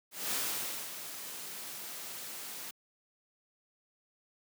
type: noise with ADSR envelope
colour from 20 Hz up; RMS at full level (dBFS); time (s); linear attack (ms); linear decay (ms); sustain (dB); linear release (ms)
white; -33; 0.11-2.71; 210; 580; -10; 6
effects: high-pass 150 Hz 12 dB/octave